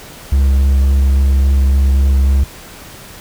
triangle tone with vibrato, 67.8 Hz, C#2, 38 cents flat, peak -6 dBFS, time 0.32-2.44 s, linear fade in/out 5 ms, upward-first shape triangle, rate 3.6 Hz, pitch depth 16 cents each way, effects pink hiss -35 dBFS RMS until 3.2 s

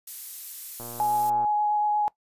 violet noise, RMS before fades -35 dBFS, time 0.07-1.3 s, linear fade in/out 5 ms
click train, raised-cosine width 1 ms, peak -27 dBFS, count 78, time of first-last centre 0.8-1.447 s, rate 119 Hz
sine tone with vibrato, 838 Hz, G#5, 15 cents sharp, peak -21 dBFS, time 1-2.08 s, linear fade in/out 0 ms, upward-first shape sine, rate 8.5 Hz, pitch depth 9 cents each way
effects noise-tail reverb RT60 0.1 s tail -20 dB re dry + resampled to 32000 Hz

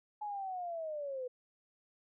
sine linear sweep, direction down, 850 to 492.8 Hz, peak -37 dBFS, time 0.21-1.28 s, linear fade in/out 10 ms, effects none

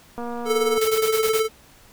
click train, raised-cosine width 1 ms, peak -19 dBFS, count 143, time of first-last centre 0.18-0.777 s, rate 238 Hz
square tone with tremolo, 440 Hz, A4, in tune, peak -17 dBFS, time 0.45-1.49 s, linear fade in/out 50 ms, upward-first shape sine, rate 19 Hz, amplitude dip 55%
white noise bursts, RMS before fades -29 dBFS, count 6, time 0.81-1.4 s, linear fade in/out 5 ms, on 70 ms, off 34 ms
effects pink hiss -51 dBFS RMS until 1.92 s

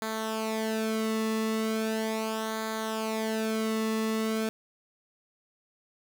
sawtooth tone with flanger, 220.4 Hz, A3, 3 cents sharp, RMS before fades -30 dBFS, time 0.02-4.49 s, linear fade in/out 0 ms, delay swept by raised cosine 0.36 to 1.31 ms, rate 0.38 Hz, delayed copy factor -0.7, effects none

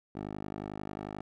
10% pulse tone with band-pass filter sweep, 51.2 Hz, G#1, 24 cents flat, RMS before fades -40 dBFS, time 0.15-1.22 s, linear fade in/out 5 ms, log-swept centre 380 to 580 Hz, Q 0.75, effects none

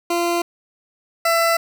20% pulse tone pair in turn, 344.2 / 668.8 Hz, F4 / E5, -25 / +25 cents, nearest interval major seventh, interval 1150 cents, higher second, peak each -13 / -10 dBFS, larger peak second, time 0.1-0.42 / 1.25-1.57 s, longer neither, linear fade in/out 5 ms, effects none

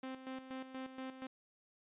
sawtooth tone with tremolo, 261.6 Hz, C4, in tune, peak -38 dBFS, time 0.03-1.27 s, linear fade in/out 5 ms, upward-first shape square, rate 4.2 Hz, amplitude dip 65%, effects resampled to 8000 Hz

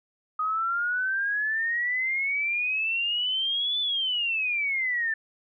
sine exponential two-way sweep, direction up then down, 1244.5 to 3520 to 1760 Hz, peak -24 dBFS, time 0.39-5.14 s, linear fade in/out 5 ms, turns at 3.8 s, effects none

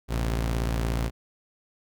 sawtooth tone pair together, 56.52 / 130.6 Hz, A1 / C3, +47 / -3 cents, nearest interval octave + major second, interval 1450 cents, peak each -21 / -30 dBFS, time 0.08-1.11 s, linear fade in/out 50 ms, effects none

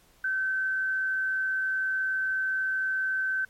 sine tone with frequency modulation, 1538 Hz, G6, 33 cents flat, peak -25 dBFS, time 0.24-3.45 s, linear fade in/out 5 ms, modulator 106 Hz, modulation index 0.23, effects pink hiss -61 dBFS RMS until 3.49 s + MP3 64 kbps

